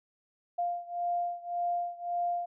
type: beating tone pair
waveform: sine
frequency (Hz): 698.5 / 700.3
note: F5 / F5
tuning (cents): 0 / +5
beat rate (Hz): 1.8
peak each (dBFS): -32 / -34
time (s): 0.58-2.46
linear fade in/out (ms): 10
effects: none